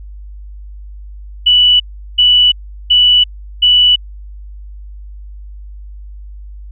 sine tone bursts, 2960 Hz, F#7, in tune, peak -5 dBFS, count 4, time 1.46-3.96 s, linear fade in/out 10 ms, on 340 ms, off 380 ms, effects added 50 Hz sine -28 dBFS peak until 6.71 s

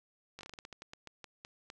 slowing click train, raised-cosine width 0.2 ms, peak -29 dBFS, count 15, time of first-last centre 0.39-1.701 s, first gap 19 ms, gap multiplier 1.22, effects none

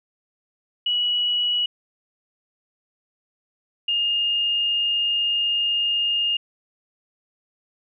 sine tone pair in turn, 2927 / 2832 Hz, F#7 / F7, -19 / +23 cents, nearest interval minor second, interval 58 cents, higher first, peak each -19 dBFS, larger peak neither, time 0.86-1.66 / 3.88-6.37 s, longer second, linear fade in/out 5 ms, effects none

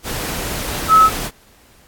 sine tone in noise, 1293 Hz, E6, 34 cents flat, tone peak -6 dBFS, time 0.88-1.1 s, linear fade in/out 50 ms, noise pink, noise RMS -24 dBFS, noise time 0.03-1.31 s, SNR +15 dB, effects pink hiss -50 dBFS RMS until 1.87 s + AAC 64 kbps

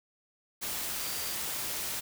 sine tone in noise, 4708 Hz, D8, 3 cents sharp, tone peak -44 dBFS, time 0.99-1.36 s, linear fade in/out 20 ms, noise white, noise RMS -35 dBFS, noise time 0.61-2.01 s, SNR -12 dB, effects none

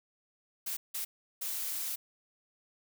blue noise bursts at uneven times, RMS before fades -36 dBFS, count 3, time 0.66-0.77 / 0.94-1.05 / 1.41-1.96 s, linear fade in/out 10 ms, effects none

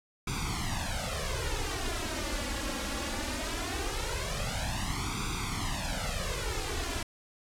pink noise with flanger, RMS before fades -33 dBFS, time 0.27-7.03 s, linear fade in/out 5 ms, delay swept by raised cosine 0.83 to 3.63 ms, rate 0.2 Hz, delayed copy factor +1, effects low-pass 9000 Hz 12 dB/octave

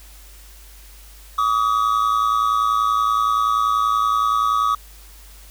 triangle tone pair together, 1146 / 1256.5 Hz, D6 / D#6, -43 / +17 cents, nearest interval major second, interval 160 cents, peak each -17 dBFS, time 1.38-4.75 s, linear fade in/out 5 ms, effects added 50 Hz sine -42 dBFS peak until 5.5 s + white hiss -47 dBFS RMS until 5.5 s

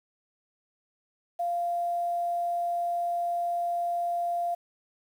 sine tone with quantisation, 694 Hz, F5, 11 cents flat, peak -26 dBFS, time 1.39-4.55 s, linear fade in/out 10 ms, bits 9, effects none

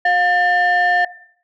sine tone pair together, 710 / 1787.4 Hz, F5 / A6, +28 / +27 cents, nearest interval octave + major third, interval 1599 cents, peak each -13 dBFS, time 0.05-1.05 s, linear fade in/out 5 ms, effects noise-tail reverb RT60 0.6 s tail -18 dB re dry + tanh soft clip ceiling -9 dBFS

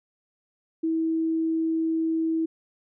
sine tone, 323.9 Hz, E4, 30 cents flat, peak -22 dBFS, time 0.83-2.46 s, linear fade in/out 10 ms, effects none

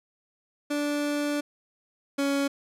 30% pulse tone pair in turn, 292.1 / 279.4 Hz, D4 / C#4, -9 / +14 cents, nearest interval minor second, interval 77 cents, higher first, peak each -23 / -21 dBFS, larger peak second, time 0.7-1.41 / 2.18-2.48 s, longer first, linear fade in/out 10 ms, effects low-pass 12000 Hz 12 dB/octave

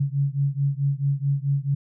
sine beating tone pair, 138 / 142.6 Hz, C#3 / C#3, -7 / +49 cents, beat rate 4.6 Hz, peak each -23 / -24 dBFS, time 0-1.75 s, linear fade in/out 10 ms, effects none

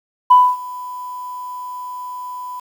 sine tone with ADSR envelope, 996 Hz, B5, 14 cents sharp, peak -3 dBFS, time 0.3-2.6 s, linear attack 12 ms, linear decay 250 ms, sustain -23 dB, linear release 8 ms, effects tanh soft clip ceiling 0 dBFS + 7-bit

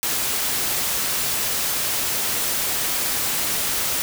white noise, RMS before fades -23 dBFS, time 0.03-4.02 s, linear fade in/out 0 ms, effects none

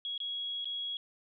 sine tone with dropouts, 3322 Hz, G#7, in tune, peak -34 dBFS, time 0.05-0.97 s, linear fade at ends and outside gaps 1 ms, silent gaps 0.178-0.202 / 0.645-0.655 s, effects none

